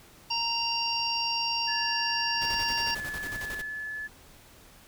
harmonic tone, 929 Hz, A#5, 6 cents flat, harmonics 1 / 3 / 5 / 6, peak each -32 / -32 / -32 / -32 dBFS, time 0.3-2.95 s, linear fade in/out 10 ms
sine tone, 1723 Hz, A6, 37 cents flat, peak -33 dBFS, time 1.67-4.08 s, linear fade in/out 20 ms
pink noise with tremolo, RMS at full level -39 dBFS, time 2.41-3.62 s, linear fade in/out 10 ms, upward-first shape square, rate 11 Hz, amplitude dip 55%
effects pink hiss -54 dBFS RMS until 4.87 s

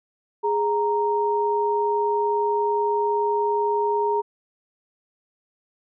sine tone pair together, 414.8 / 931.2 Hz, G#4 / A#5, -2 / -2 cents, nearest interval octave + major second, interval 1400 cents, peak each -22 dBFS, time 0.43-4.22 s, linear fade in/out 20 ms, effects none

